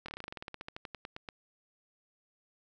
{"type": "slowing click train", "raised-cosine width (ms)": 0.3, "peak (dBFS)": -25, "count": 21, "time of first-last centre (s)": [0.06, 1.288], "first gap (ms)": 24, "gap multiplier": 1.09, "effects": []}